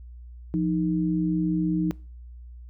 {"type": "tone pair together", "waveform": "sine", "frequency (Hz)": [174.61, 311.1], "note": ["F3", "D#4"], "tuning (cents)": [0, 0], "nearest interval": "minor seventh", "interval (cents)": 1000, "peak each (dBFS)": [-24, -25], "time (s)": [0.54, 1.91], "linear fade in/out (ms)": 0, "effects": ["noise-tail reverb RT60 0.4 s tail -24 dB re dry", "added 60 Hz sine -40 dBFS peak until 2.69 s"]}